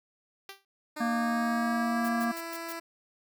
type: tone with exponential decay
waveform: 5% pulse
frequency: 392 Hz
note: G4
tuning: in tune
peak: -27 dBFS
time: 0.49-0.65 s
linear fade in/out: 2 ms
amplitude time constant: 34 ms
type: tone with pitch glide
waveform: 10% pulse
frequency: 303.7 to 333.1 Hz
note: D#4 to E4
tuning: -42 to +18 cents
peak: -28 dBFS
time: 0.96-2.8 s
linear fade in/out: 10 ms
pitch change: +160 cents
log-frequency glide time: 1.09-2.1 s
type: harmonic tone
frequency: 233.6 Hz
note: A#3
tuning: 4 cents sharp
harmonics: 1 / 3 / 5 / 7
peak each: -28 / -33 / -35 / -36 dBFS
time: 1-2.32 s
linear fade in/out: 10 ms
type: noise bursts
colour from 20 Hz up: blue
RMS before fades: -42 dBFS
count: 5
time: 2.04-2.73 s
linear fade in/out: 10 ms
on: 50 ms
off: 110 ms
effects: none